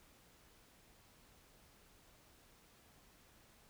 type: silence
effects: pink hiss -66 dBFS RMS until 3.69 s